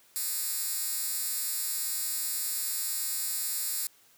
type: tone with high-pass filter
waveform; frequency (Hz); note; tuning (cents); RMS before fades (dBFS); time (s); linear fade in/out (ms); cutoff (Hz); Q
10% pulse; 309.1; D#4; -11; -32; 0.16-3.87; 0; 9100; 0.75
effects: white hiss -61 dBFS RMS until 4.17 s + high-pass 80 Hz 12 dB/octave